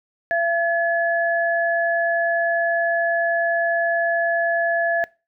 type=tone pair together; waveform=sine; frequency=677.4 / 1707 Hz; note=E5 / G#6; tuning=+47 / +47 cents; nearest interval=octave + major third; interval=1600 cents; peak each=-20 dBFS; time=0.31-5.04 s; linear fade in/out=0 ms; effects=noise-tail reverb RT60 0.3 s tail -23 dB re dry